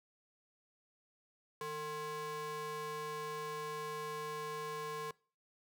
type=ring-modulated tone; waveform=square; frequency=304.6 Hz; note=D#4; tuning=37 cents flat; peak=-37 dBFS; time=1.61-5.11 s; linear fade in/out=2 ms; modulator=755 Hz; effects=noise-tail reverb RT60 0.4 s tail -23 dB re dry